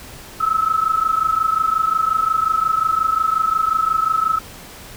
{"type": "tone pair together", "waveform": "sine", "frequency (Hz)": [1288.4, 1314], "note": ["E6", "E6"], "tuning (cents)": [-40, -6], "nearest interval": "unison", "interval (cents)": 34, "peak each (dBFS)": -18, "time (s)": [0.4, 4.39], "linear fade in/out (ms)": 10, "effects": ["pink hiss -38 dBFS RMS until 4.96 s"]}